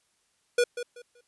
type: tone with echo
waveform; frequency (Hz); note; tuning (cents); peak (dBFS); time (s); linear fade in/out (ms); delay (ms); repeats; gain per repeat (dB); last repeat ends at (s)
square; 483.8; B4; -36; -20; 0.58-0.64; 5; 190; 3; -12; 1.21
effects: white hiss -71 dBFS RMS until 1.27 s + resampled to 24000 Hz